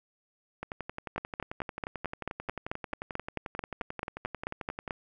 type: two click trains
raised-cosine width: 0.5 ms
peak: -17 / -21 dBFS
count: 18 / 49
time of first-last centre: 1.18-4.908 / 0.63-4.878 s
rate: 4.56 / 11.3 Hz
effects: none